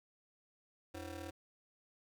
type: ring-modulated tone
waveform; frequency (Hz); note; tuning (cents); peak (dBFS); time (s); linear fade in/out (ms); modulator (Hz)
20% pulse; 209.9; G#3; +19; -36; 0.94-1.31; 10; 124
effects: none